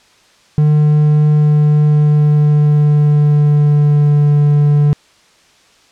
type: tone with pitch glide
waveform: triangle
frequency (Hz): 150.3 to 146.53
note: D3 to D3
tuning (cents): +40 to -4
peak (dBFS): -5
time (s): 0.58-4.93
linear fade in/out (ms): 0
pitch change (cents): -44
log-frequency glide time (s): 1.33-4.36
effects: white hiss -49 dBFS RMS until 5.91 s + low-pass 6000 Hz 12 dB/octave